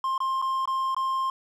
triangle tone with dropouts, 1058 Hz, C6, 19 cents sharp, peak -22 dBFS, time 0.04-1.3 s, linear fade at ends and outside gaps 2 ms, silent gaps 0.179-0.203 / 0.417-0.423 / 0.656-0.675 / 0.947-0.965 s, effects none

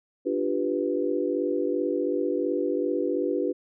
sine chord, G dominant seventh, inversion second, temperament equal, 293.7 / 349.2 / 392 / 493.9 Hz, D4 / F4 / G4 / B4, 0 / 0 / 0 / 0 cents, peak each -29 dBFS, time 0.25-3.53 s, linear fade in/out 20 ms, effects none

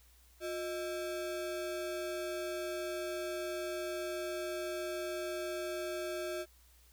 square ring-modulated tone, 489.3 Hz, B4, 16 cents flat, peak -34 dBFS, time 0.4-6.46 s, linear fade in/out 50 ms, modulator 133 Hz, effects added 60 Hz sine -62 dBFS peak until 6.92 s + white hiss -66 dBFS RMS until 6.92 s

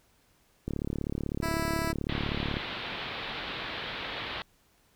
click train, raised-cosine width 3 ms, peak -19 dBFS, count 69, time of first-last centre 0.68-2.569 s, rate 36 Hz
10% pulse tone, 329.6 Hz, E4, in tune, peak -22 dBFS, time 1.42-1.93 s, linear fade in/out 20 ms
white low-pass noise, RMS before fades -37 dBFS, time 2.09-4.42 s, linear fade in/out 0 ms, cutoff 3900 Hz, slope 48 dB/octave
effects pink hiss -66 dBFS RMS until 4.95 s

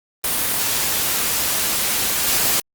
white noise with level steps, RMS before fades -20 / -18 dBFS, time 0.24-2.6 s, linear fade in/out 2 ms, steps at 2.27 s, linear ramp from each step 2 ms, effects Opus 32 kbps

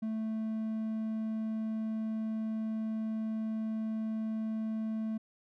triangle tone, 220 Hz, A3, in tune, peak -30 dBFS, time 0.02-5.18 s, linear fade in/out 10 ms, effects none

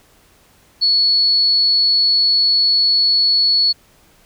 sine tone, 4400 Hz, C#8, 14 cents flat, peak -11 dBFS, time 0.81-3.73 s, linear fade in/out 20 ms, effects pink hiss -52 dBFS RMS until 4.25 s

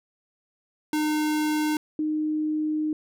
square / sine tone pair in turn, 304.8 / 307.3 Hz, D#4 / D#4, -36 / -21 cents, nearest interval unison, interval 15 cents, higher second, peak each -23 dBFS, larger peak neither, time 0.93-1.77 / 1.99-2.93 s, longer second, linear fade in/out 2 ms, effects none

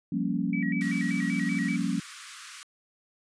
sine chord, G half-diminished seventh, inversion third, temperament equal, 174.61 / 196 / 233.1 / 277.2 Hz, F3 / G3 / Bb3 / Db4, 0 / 0 / 0 / 0 cents, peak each -31 dBFS, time 0.12-2 s, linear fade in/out 5 ms
sine tone with vibrato, 2093 Hz, C7, in tune, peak -33 dBFS, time 0.53-1.76 s, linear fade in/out 2 ms, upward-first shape square, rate 5.2 Hz, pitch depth 160 cents each way
pink high-pass noise, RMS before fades -44 dBFS, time 0.81-2.63 s, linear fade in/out 0 ms, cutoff 1100 Hz, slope 96 dB/octave
effects resampled to 22050 Hz

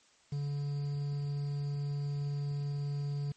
triangle tone with quantisation, 143.3 Hz, D3, 42 cents flat, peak -30 dBFS, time 0.32-3.32 s, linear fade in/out 5 ms, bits 9, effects white hiss -65 dBFS RMS until 3.36 s + MP3 32 kbps

